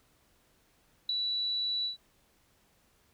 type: tone with ADSR envelope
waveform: sine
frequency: 3942 Hz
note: B7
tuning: 4 cents flat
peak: -24 dBFS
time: 1.09-1.97 s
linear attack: 4 ms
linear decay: 6 ms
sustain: -5 dB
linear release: 120 ms
effects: pink hiss -68 dBFS RMS until 3.13 s